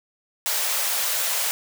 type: high-pass noise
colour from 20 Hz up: white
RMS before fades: -24 dBFS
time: 0.46-1.51 s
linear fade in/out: 0 ms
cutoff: 470 Hz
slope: 48 dB/octave
effects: none